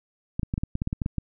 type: clicks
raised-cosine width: 5 ms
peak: -14 dBFS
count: 12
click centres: 0.395 / 0.432 / 0.539 / 0.579 / 0.635 / 0.754 / 0.819 / 0.874 / 0.929 / 1.018 / 1.061 / 1.183 s
effects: none